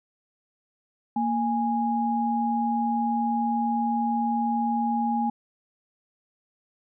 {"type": "tone pair together", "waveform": "sine", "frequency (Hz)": [232.2, 827], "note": ["A#3", "G#5"], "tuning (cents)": [-7, -8], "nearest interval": "octave + minor seventh", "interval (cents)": 2199, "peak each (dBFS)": -25, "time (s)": [1.16, 5.3], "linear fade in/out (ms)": 5, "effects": []}